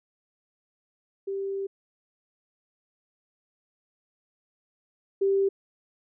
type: tone pair in turn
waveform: sine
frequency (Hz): 392 / 392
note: G4 / G4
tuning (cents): 0 / 0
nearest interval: unison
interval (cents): 0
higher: neither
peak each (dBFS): -28 / -20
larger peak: second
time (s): 1.27-1.67 / 5.21-5.49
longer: first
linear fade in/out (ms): 10
effects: none